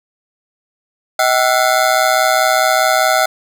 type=ring-modulated tone; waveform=25% pulse; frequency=698.5 Hz; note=F5; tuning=in tune; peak=-4 dBFS; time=1.19-3.26 s; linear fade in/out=5 ms; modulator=62.4 Hz; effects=7-bit